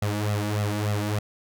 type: tone with flanger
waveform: sawtooth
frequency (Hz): 104.4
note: G#2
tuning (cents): +10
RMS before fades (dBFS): -26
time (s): 0.02-1.19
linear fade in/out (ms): 5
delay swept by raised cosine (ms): 1.5 to 3.5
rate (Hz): 3.4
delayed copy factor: +0.85
effects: none